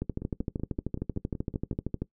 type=two click trains; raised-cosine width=3 ms; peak=-17 / -23 dBFS; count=27 / 9; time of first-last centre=0.02-2.02 / 0.22-1.729 s; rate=13 / 5.3 Hz; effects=noise-tail reverb RT60 0.1 s tail -19 dB re dry